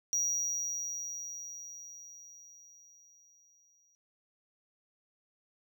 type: tone with exponential decay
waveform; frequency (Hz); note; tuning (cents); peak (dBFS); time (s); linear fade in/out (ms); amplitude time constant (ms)
triangle; 5760; F#8; -47; -26; 0.13-3.95; 0; 830
effects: none